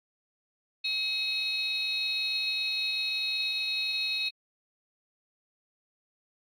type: tone cluster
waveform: sine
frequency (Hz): 2553 / 3798 / 4243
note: D#7 / A#7 / C8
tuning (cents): +44 / +32 / +23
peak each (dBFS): -31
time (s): 0.84-4.29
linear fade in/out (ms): 10
effects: tanh soft clip ceiling -21 dBFS + AAC 32 kbps